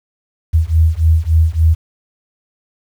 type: beating tone pair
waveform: sine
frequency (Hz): 78.9 / 82.4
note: D#2 / E2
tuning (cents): +25 / 0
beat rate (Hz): 3.5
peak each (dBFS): -12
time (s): 0.53-1.75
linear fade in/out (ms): 20
effects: 7-bit